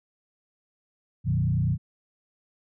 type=tone with frequency modulation; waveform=sine; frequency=127.7 Hz; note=C3; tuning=42 cents flat; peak=-21 dBFS; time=1.24-1.78 s; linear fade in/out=50 ms; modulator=30.1 Hz; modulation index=1.4; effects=none